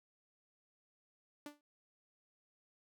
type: tone with exponential decay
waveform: sawtooth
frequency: 293.7 Hz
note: D4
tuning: in tune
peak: -39 dBFS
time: 1.46-1.61 s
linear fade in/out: 2 ms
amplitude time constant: 31 ms
effects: none